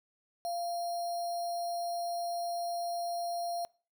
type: tone with sample-and-hold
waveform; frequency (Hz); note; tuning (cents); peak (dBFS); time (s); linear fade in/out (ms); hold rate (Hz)
sine; 692; F5; -16; -32; 0.45-3.65; 0; 4900
effects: noise-tail reverb RT60 0.4 s tail -25 dB re dry